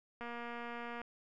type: click train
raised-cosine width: 0.5 ms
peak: -30 dBFS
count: 192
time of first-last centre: 0.21-1.016 s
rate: 237 Hz
effects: none